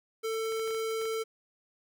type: tone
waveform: square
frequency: 445.6 Hz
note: A4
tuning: 22 cents sharp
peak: -31 dBFS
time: 0.23-1.24 s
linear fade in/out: 20 ms
type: clicks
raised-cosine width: 0.3 ms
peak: -32 dBFS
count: 7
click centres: 0.522 / 0.596 / 0.676 / 0.707 / 0.747 / 1.015 / 1.055 s
effects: none